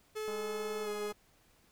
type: tone with pitch glide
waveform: 45% pulse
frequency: 430.9 to 418.9 Hz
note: A4 to G#4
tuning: -36 to +15 cents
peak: -36 dBFS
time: 0.15-1.13 s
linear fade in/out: 20 ms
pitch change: -49 cents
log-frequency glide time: 0.83-0.89 s
type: click train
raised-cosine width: 1 ms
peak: -34 dBFS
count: 174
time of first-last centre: 0.28-1.12 s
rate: 206 Hz
effects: pink hiss -67 dBFS RMS until 1.71 s